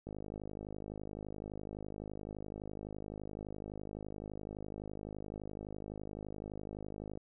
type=click train; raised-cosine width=2 ms; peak=-30 dBFS; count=369; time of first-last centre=0.07-7.174 s; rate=51.8 Hz; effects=none